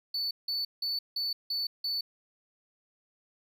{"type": "tone bursts", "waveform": "triangle", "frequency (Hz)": 4482, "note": "C#8", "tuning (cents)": 18, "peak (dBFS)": -28, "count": 6, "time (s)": [0.14, 2.01], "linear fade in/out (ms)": 5, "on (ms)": 170, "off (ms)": 170, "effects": []}